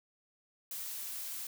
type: noise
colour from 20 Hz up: blue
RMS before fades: -41 dBFS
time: 0.71-1.47 s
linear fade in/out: 2 ms
effects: none